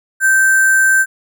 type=tone with sample-and-hold; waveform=sine; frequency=1558 Hz; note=G6; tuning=11 cents flat; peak=-8 dBFS; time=0.2-1.06 s; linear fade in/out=50 ms; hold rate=8820 Hz; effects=none